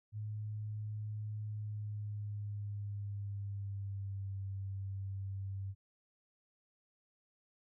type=tone with pitch glide; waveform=sine; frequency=106.3 to 97.48 Hz; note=G#2 to G2; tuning=+41 to -9 cents; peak=-38 dBFS; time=0.12-5.75 s; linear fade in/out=50 ms; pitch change=-150 cents; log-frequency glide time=1.43-4.4 s; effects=none